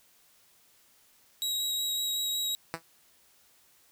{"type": "tone with vibrato", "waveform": "sawtooth", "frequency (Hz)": 3837, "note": "A#7", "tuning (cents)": 49, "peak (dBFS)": -26, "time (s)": [1.42, 2.55], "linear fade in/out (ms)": 0, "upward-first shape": "triangle", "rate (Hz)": 5.4, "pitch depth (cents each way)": 11}
{"type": "tone with exponential decay", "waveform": "5% pulse", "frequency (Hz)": 164.81, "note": "E3", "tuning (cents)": 0, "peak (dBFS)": -18, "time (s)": [2.74, 2.82], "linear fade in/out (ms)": 0, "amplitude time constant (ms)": 17}
{"effects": ["white hiss -63 dBFS RMS until 3.91 s"]}